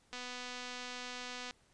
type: click train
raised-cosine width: 0.2 ms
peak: -27 dBFS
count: 343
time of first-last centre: 0.13-1.509 s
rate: 248 Hz
effects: pink hiss -69 dBFS RMS until 1.73 s + resampled to 22050 Hz